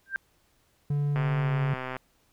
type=tone with exponential growth; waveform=sine; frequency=1580 Hz; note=G6; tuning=13 cents sharp; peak=-22 dBFS; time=0.06-0.16 s; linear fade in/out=0 ms; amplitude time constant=21 ms
type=tone with pitch glide; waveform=triangle; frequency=144.7 to 140.58 Hz; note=D3 to C#3; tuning=-25 to +25 cents; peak=-22 dBFS; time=0.9-1.74 s; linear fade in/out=5 ms; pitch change=-50 cents; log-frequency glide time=1.4-1.5 s
type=click train; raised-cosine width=0.5 ms; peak=-19 dBFS; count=105; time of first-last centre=1.16-1.966 s; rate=129 Hz
effects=pink hiss -67 dBFS RMS until 2.32 s

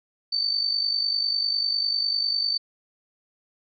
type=tone with amplitude modulation; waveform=sine; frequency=4557 Hz; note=C#8; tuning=47 cents sharp; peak=-19 dBFS; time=0.32-2.58 s; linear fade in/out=10 ms; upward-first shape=sine; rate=50 Hz; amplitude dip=65%; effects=none

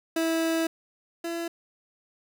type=tone pair in turn; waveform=30% pulse; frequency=326.8 / 337 Hz; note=E4 / E4; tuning=-15 / +38 cents; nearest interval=minor second; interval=53 cents; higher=second; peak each=-21 / -27 dBFS; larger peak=first; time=0.16-0.67 / 1.24-1.48 s; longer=first; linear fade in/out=5 ms; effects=none

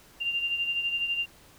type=beating tone pair; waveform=sine; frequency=2785 / 2797 Hz; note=F7 / F7; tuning=-5 / +2 cents; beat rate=12 Hz; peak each=-27 / -35 dBFS; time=0.2-1.26 s; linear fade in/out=20 ms; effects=pink hiss -55 dBFS RMS until 1.58 s

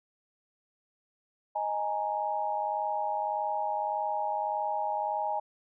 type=chord; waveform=sine; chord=D# suspended fourth; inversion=none; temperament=equal; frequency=622.3 / 830.6 / 932.3 Hz; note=D#5 / G#5 / A#5; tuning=0 / 0 / 0 cents; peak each=-35 / -30 / -35 dBFS; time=1.55-5.4 s; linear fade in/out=10 ms; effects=none

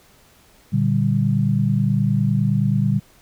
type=chord; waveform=sine; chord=G minor; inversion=first; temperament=just; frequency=117.6 / 147 / 196 Hz; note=Bb2 / D3 / G3; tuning=+16 / +2 / 0 cents; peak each=-20 dBFS; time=0.72-3 s; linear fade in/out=20 ms; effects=pink hiss -53 dBFS RMS until 3.21 s

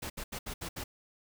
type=noise bursts at uneven times; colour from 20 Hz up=pink; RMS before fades=-39 dBFS; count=6; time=0.02-0.1 / 0.17-0.24 / 0.32-0.39 / 0.46-0.54 / 0.61-0.69 / 0.76-0.84 s; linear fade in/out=10 ms; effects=none

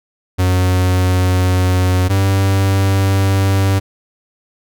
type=tone pair in turn; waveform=45% pulse; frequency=91.7 / 97.15 Hz; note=F#2 / G2; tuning=-15 / -15 cents; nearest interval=minor second; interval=100 cents; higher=second; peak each=-11 dBFS; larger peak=neither; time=0.38-2.09 / 2.09-3.8 s; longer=neither; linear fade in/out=20 ms; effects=none

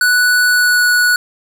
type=tone with pitch glide; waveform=square; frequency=1480 to 1469.8 Hz; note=F#6 to F#6; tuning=0 to -12 cents; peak=-10 dBFS; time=0.01-1.16 s; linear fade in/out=2 ms; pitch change=-12 cents; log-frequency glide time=0.46-0.85 s; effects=none

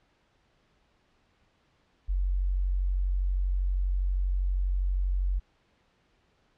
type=tone; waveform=sine; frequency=46.25 Hz; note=F#1; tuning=in tune; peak=-24 dBFS; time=2.08-5.4 s; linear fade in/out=20 ms; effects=pink hiss -68 dBFS RMS until 6.57 s + low-pass 4000 Hz 12 dB/octave

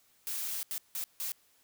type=noise bursts at uneven times; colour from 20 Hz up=blue; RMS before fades=-36 dBFS; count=4; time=0.27-0.63 / 0.71-0.78 / 0.95-1.04 / 1.2-1.32 s; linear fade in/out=0 ms; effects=white hiss -67 dBFS RMS until 1.63 s

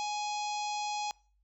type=harmonic tone with a mistuned harmonic; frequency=835 Hz; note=G#5; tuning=9 cents sharp; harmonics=1 / 3 / 4 / 5 / 6 / 7 / 8 / 9; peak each=-33 / -43 / -46 / -45 / -47 / -48 / -49 / -53 dBFS; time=0-1.11 s; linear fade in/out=0 ms; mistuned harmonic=9; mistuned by=-29 cents; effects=noise-tail reverb RT60 0.4 s tail -23 dB re dry + added 50 Hz sine -68 dBFS peak until 1.43 s

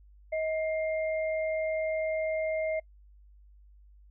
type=tone pair together; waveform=sine; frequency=632.5 / 2112 Hz; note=D#5 / C7; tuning=+28 / +16 cents; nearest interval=octave + major sixth; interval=2088 cents; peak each=-28 / -38 dBFS; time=0.32-2.8 s; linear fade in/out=10 ms; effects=noise-tail reverb RT60 0.1 s tail -25 dB re dry + added 50 Hz sine -53 dBFS peak until 4.1 s

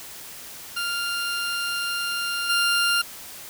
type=tone with level steps; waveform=20% pulse; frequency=1396.9 Hz; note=F6; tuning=in tune; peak=-20 / -14 dBFS; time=0.76-3.02 s; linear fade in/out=10 ms; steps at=2.49 s; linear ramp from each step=10 ms; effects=white hiss -40 dBFS RMS until 3.49 s

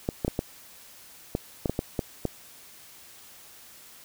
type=clicks; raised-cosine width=2 ms; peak=-12 dBFS; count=10; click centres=0.089 / 0.248 / 0.28 / 0.391 / 1.351 / 1.658 / 1.696 / 1.791 / 1.992 / 2.253 s; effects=white hiss -50 dBFS RMS until 4.04 s

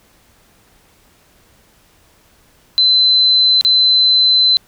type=tone with dropouts; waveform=sine; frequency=4050 Hz; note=B7; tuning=43 cents sharp; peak=-8 dBFS; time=2.78-4.57 s; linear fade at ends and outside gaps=0 ms; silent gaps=3.611-3.649 s; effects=pink hiss -52 dBFS RMS until 4.67 s

